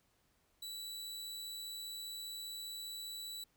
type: tone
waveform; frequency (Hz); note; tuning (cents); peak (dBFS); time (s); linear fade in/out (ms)
sawtooth; 3945; B7; -3; -40; 0.62-3.44; 5
effects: pink hiss -75 dBFS RMS until 3.56 s